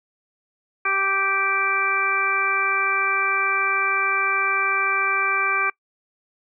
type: harmonic tone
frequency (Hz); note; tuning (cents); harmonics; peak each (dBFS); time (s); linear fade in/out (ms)
390.5; G4; -7; 1 / 2 / 3 / 4 / 5 / 6; -33 / -34 / -23 / -25 / -34 / -23; 0.85-5.7; 5
effects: noise-tail reverb RT60 0.1 s tail -24 dB re dry